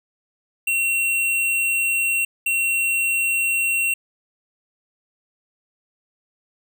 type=tone bursts at uneven times; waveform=square; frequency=2730 Hz; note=F7; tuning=40 cents flat; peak=-19 dBFS; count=2; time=0.67-2.25 / 2.46-3.94 s; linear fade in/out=5 ms; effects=none